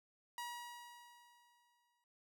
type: tone with exponential decay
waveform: sawtooth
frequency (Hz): 959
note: A#5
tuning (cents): +49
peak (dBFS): -38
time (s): 0.38-2.04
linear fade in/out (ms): 1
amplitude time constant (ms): 360
effects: none